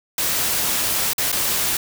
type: noise with dropouts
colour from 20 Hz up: white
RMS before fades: -21 dBFS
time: 0.18-1.77 s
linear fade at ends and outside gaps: 2 ms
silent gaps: 1.133-1.181 / 1.318-1.326 s
effects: none